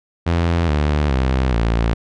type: tone with pitch steps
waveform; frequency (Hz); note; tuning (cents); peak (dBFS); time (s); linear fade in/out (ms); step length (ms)
sawtooth; 84.8 / 74.25 / 65.01 / 56.93; E2 / D2 / C2 / A#1; +50 / +20 / -11 / -40; -11; 0.26-1.94; 10; 420
effects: low-pass 4000 Hz 12 dB/octave